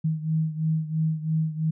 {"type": "beating tone pair", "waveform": "sine", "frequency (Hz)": [157.5, 160.5], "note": ["D#3", "E3"], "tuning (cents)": [21, -46], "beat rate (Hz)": 3, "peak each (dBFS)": [-24, -28], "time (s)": [0.04, 1.71], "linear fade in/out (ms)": 10, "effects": []}